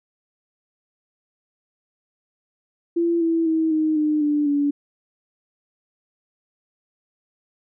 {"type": "tone with pitch steps", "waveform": "sine", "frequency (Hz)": [339.1, 329.8, 320.8, 312, 303.5, 295.2, 287.1], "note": ["E4", "E4", "E4", "D#4", "D#4", "D4", "D4"], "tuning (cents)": [49, 1, -47, 5, -43, 9, -39], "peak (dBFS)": -17, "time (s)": [2.96, 4.71], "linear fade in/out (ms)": 10, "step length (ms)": 250, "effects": []}